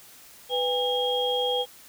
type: tone cluster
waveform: sine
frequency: 496.3 / 807 / 3259 Hz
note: B4 / G#5 / G#7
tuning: +8 / -50 / -33 cents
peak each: -26 / -30 / -27 dBFS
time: 0.49-1.66 s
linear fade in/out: 50 ms
effects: white hiss -50 dBFS RMS until 1.88 s